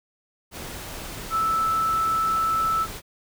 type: tone in noise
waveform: sine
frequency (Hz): 1316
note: E6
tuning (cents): -3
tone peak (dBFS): -20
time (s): 1.3-2.87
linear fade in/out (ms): 50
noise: pink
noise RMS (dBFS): -36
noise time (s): 0.51-3.02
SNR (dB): +13
effects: none